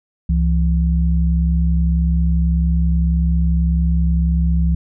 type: tone pair together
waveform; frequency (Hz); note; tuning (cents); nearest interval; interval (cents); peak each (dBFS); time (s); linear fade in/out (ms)
sine; 66.95 / 168.7; C2 / E3; +40 / +40; octave + major third; 1600; -14 / -18; 0.29-4.75; 5
effects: none